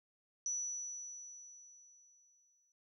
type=tone with exponential decay; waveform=sine; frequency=5920 Hz; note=F#8; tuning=in tune; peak=-34 dBFS; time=0.46-2.72 s; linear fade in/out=1 ms; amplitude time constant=490 ms; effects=none

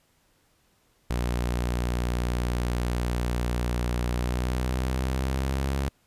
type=tone with pitch glide; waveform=sawtooth; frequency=60.3 to 68.08 Hz; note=B1 to C#2; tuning=-41 to -31 cents; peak=-21 dBFS; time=1.1-5.89 s; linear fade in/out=5 ms; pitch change=+210 cents; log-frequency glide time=4.09-5.76 s; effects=pink hiss -66 dBFS RMS until 6.06 s + resampled to 32000 Hz

